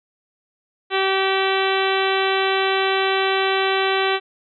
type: harmonic tone with a mistuned harmonic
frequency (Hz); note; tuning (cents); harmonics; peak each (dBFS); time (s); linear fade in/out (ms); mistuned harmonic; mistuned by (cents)
385; G4; -31; 1 / 2 / 3 / 4 / 5 / 6 / 7 / 8 / 9 / 10; -21 / -24 / -26 / -27 / -28 / -29 / -29 / -30 / -31 / -31; 0.9-4.2; 50; 10; +40
effects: none